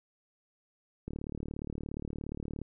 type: click train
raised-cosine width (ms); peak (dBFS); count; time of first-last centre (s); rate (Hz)
3; -25; 58; 1.08-2.616; 37.1
effects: none